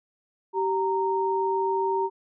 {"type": "tone pair together", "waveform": "sine", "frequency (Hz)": [386.1, 927], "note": ["G4", "A#5"], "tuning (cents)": [-26, -10], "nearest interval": "octave + minor third", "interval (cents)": 1516, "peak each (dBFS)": -25, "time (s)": [0.53, 2.1], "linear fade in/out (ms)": 50, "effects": []}